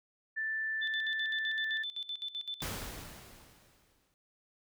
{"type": "tone", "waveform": "sine", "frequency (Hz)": 1765, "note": "A6", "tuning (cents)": 5, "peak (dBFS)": -32, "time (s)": [0.36, 1.84], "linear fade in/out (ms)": 20}
{"type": "tone with tremolo", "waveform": "sine", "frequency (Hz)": 3520, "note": "A7", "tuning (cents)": 0, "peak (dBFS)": -35, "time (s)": [0.81, 2.63], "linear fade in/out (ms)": 20, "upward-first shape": "square", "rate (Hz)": 7.8, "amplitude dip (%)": 80}
{"type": "noise with exponential decay", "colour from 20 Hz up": "pink", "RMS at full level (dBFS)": -36, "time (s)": [2.62, 4.14], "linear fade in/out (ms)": 0, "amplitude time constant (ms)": 330}
{"effects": []}